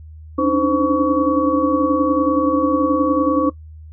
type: tone cluster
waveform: sine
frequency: 279.8 / 290.8 / 309.8 / 517 / 1125 Hz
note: C#4 / D4 / D#4 / C5 / C#6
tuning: +16 / -17 / -7 / -21 / +25 cents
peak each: -20 dBFS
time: 0.38-3.5 s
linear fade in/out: 10 ms
effects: noise-tail reverb RT60 0.1 s tail -19 dB re dry + added 78 Hz sine -35 dBFS peak until 3.92 s